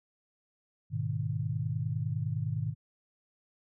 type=chord; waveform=sine; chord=G# minor; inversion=none; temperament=equal with one note detuned; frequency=103.83 / 123.47 / 153.51 Hz; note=G#2 / B2 / D#3; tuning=0 / 0 / -23 cents; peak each=-34 dBFS; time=0.9-2.75 s; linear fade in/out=50 ms; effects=none